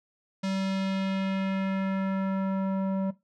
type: tone with low-pass filter sweep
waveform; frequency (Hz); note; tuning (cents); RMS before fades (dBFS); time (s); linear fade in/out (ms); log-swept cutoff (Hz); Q
square; 192.4; G3; -32; -29; 0.43-3.11; 10; 5500 to 780; 1.3
effects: noise-tail reverb RT60 0.2 s tail -17 dB re dry